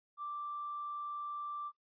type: tone with tanh clipping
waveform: triangle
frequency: 1174.7 Hz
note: D6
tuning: in tune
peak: -38 dBFS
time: 0.17-1.72 s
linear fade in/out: 50 ms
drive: 1 dB
effects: noise-tail reverb RT60 0.1 s tail -17 dB re dry + resampled to 11025 Hz